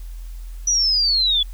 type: linear sweep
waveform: sine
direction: down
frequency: 5930 to 3370 Hz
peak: -15 dBFS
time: 0.67-1.43 s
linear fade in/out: 5 ms
effects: added 42 Hz sine -30 dBFS peak until 1.53 s + white hiss -52 dBFS RMS until 1.53 s